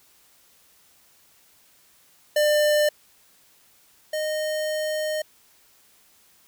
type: tone pair in turn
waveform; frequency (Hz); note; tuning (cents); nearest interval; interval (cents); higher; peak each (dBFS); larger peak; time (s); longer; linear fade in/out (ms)
square; 598 / 616.2; D5 / D#5; +31 / -17; minor second; 52; second; -18 / -25; first; 2.36-2.89 / 4.13-5.22; second; 5
effects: white hiss -58 dBFS RMS until 6.47 s